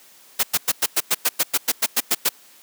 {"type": "noise bursts", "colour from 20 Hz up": "white", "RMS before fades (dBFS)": -18, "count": 14, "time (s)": [0.39, 2.292], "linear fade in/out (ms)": 10, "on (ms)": 43, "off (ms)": 100, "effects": ["white hiss -50 dBFS RMS until 2.62 s", "high-pass 200 Hz 12 dB/octave"]}